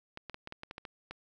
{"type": "clicks", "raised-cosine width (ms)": 0.3, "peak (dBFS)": -26, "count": 10, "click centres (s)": [0.174, 0.297, 0.344, 0.474, 0.524, 0.634, 0.711, 0.781, 0.852, 1.11], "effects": []}